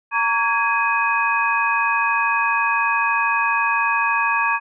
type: tone cluster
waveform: sine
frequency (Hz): 920 / 1133 / 1654 / 2511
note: A#5 / C#6 / G#6 / D#7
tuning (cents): -23 / +37 / -8 / +15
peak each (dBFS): -22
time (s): 0.11-4.6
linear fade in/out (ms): 50
effects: none